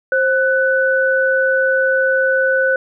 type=tone pair together; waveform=sine; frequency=528 / 1493.4 Hz; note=C5 / F#6; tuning=+16 / +16 cents; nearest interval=octave + tritone; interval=1800 cents; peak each=-15 dBFS; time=0.12-2.76 s; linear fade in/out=2 ms; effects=none